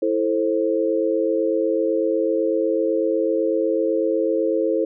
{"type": "chord", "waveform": "sine", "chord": "A minor", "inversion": "second", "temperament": "just", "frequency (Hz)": [330, 440, 528], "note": ["E4", "A4", "C5"], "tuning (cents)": [2, 0, 16], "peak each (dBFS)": -22, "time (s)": [0.02, 4.85], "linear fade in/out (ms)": 5, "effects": []}